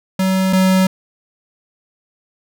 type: tone pair in turn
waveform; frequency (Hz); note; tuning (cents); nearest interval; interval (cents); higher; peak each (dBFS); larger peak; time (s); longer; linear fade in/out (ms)
square; 189 / 187.91; F#3 / F#3; +37 / +27; unison; 10; first; -14 / -11; second; 0.19-0.53 / 0.53-0.87; neither; 5
effects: none

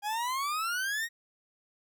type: exponential sweep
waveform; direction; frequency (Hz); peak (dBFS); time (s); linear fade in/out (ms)
40% pulse; up; 812 to 1900; -29; 0.02-1.09; 50
effects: none

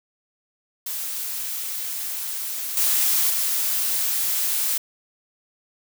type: noise with level steps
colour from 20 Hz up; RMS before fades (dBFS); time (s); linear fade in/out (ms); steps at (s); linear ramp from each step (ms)
blue; -29 / -20 / -23; 0.86-4.78; 5; 2.77 / 3.3; 2
effects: none

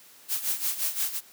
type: noise with tremolo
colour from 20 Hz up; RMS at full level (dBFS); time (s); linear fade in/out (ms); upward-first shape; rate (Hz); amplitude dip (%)
blue; -26; 0.28-1.21; 50; sine; 5.7; 75
effects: white hiss -53 dBFS RMS until 1.32 s + high-pass 150 Hz 12 dB/octave

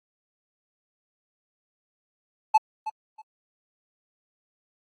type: tone with echo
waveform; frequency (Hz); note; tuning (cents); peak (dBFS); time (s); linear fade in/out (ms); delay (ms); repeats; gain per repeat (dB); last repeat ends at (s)
triangle; 867; A5; -26; -11; 2.54-2.58; 10; 320; 2; -14; 3.22
effects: AAC 32 kbps

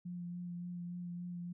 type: tone with vibrato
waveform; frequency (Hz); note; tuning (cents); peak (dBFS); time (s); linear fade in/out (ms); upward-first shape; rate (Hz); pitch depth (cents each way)
sine; 175.6; F3; +10; -40; 0.05-1.53; 10; sine; 3.5; 17
effects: none

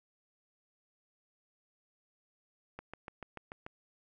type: click train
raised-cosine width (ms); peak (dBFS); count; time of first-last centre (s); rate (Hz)
0.5; -28; 7; 2.79-3.665; 6.86
effects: none

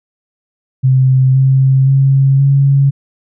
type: tone with pitch steps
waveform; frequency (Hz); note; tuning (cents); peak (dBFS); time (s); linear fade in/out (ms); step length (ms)
sine; 130.81 / 133.33 / 135.89 / 138.51; C3 / C3 / C#3 / C#3; 0 / +33 / -34 / -1; -6; 0.83-2.91; 20; 520
effects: none

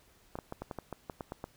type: clicks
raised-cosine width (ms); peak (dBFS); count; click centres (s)
1; -24; 11; 0.355 / 0.388 / 0.524 / 0.62 / 0.712 / 0.787 / 0.927 / 1.098 / 1.208 / 1.321 / 1.441
effects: pink hiss -64 dBFS RMS until 1.56 s

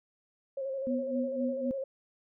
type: tone with vibrato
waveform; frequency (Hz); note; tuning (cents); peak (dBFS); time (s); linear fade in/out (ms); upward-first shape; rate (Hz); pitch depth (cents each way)
sine; 538; C5; +48; -32; 0.57-1.84; 5; square; 12; 33
type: tone with tremolo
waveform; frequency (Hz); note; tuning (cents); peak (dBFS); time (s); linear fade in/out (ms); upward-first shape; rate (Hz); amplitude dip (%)
sine; 247.6; B3; +5; -28; 0.87-1.71; 0; sine; 3.9; 85
effects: none

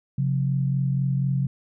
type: tone pair together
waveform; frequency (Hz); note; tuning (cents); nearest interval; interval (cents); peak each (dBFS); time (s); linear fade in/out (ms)
sine; 135.2 / 179.31; C#3 / F3; -43 / +46; perfect fourth; 489; -21 / -28; 0.18-1.47; 5
effects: none

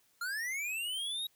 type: linear sweep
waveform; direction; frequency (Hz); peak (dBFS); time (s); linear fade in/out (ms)
square; up; 1368 to 3829; -35; 0.21-1.27; 5
effects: white hiss -70 dBFS RMS until 1.35 s

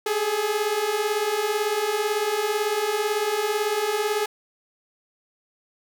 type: beating tone pair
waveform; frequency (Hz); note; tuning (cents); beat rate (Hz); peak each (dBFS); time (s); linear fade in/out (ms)
sawtooth; 409 / 427; G#4 / G#4; -26 / +48; 18; -23 / -20; 0.06-4.26; 5
effects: none

